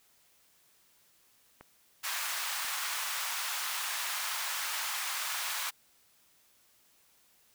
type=clicks; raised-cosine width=0.5 ms; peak=-33 / -35 dBFS; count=2; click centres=1.61 / 2.647 s
type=high-pass noise; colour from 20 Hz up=pink; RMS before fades=-35 dBFS; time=2.03-5.71 s; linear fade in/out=20 ms; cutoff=950 Hz; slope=24 dB/octave
effects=white hiss -66 dBFS RMS until 7.54 s